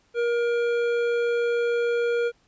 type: tone with hard clipping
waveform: triangle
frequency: 473.3 Hz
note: A#4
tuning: 26 cents sharp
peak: -23 dBFS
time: 0.14-2.32 s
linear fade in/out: 50 ms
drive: 15 dB
effects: pink hiss -64 dBFS RMS until 2.47 s + resampled to 16000 Hz